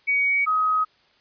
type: tone pair in turn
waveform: sine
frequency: 2251 / 1263.3 Hz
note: C#7 / D#6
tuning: +26 / +26 cents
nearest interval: minor seventh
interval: 1000 cents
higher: first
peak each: -18 dBFS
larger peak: neither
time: 0.07-0.46 / 0.46-0.85 s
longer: neither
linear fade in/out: 20 ms
effects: white hiss -60 dBFS RMS until 1.2 s + resampled to 11025 Hz